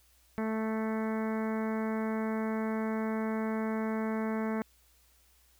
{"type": "harmonic tone", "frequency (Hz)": 220, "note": "A3", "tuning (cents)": 0, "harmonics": [1, 2, 3, 4, 5, 6, 7, 8, 9, 10], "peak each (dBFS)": [-31, -37, -41, -43, -45, -47, -48, -49, -50, -51], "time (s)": [0.38, 4.62], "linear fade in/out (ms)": 0, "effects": ["added 60 Hz sine -66 dBFS peak until 5.59 s", "white hiss -66 dBFS RMS until 5.59 s"]}